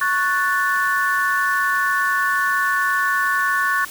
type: chord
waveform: sine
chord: F# minor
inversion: second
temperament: equal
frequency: 1108.7 / 1480 / 1760 Hz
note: C#6 / F#6 / A6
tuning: 0 / 0 / 0 cents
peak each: -21 dBFS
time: 0.01-3.85 s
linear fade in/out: 5 ms
effects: white hiss -36 dBFS RMS until 3.9 s